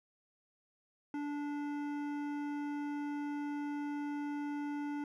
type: tone with hard clipping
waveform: sine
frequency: 291 Hz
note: D4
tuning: 16 cents flat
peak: -38 dBFS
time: 1.14-5.04 s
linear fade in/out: 2 ms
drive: 13 dB
effects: none